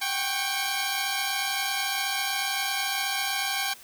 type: tone cluster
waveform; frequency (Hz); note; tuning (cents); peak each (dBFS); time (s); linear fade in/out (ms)
10% pulse; 757 / 791 / 1100 / 2205; F#5 / G5 / C#6 / C#7; +39 / +15 / -14 / -10; -27 / -20 / -25 / -27; 0.01-3.74; 10
effects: white hiss -49 dBFS RMS until 3.83 s